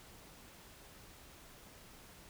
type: silence
effects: pink hiss -57 dBFS RMS until 2.29 s